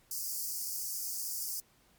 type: high-pass noise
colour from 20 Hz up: white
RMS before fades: -37 dBFS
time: 0.11-1.6 s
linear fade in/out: 2 ms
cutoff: 4700 Hz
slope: 96 dB/octave
effects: pink hiss -66 dBFS RMS until 1.98 s + MP3 96 kbps